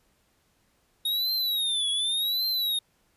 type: tone with vibrato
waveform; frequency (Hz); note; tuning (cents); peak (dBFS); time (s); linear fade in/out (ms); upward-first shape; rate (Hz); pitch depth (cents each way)
square; 3729; A#7; 0; -25; 1.05-2.79; 5; triangle; 0.88; 190
effects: pink hiss -68 dBFS RMS until 3.16 s + resampled to 32000 Hz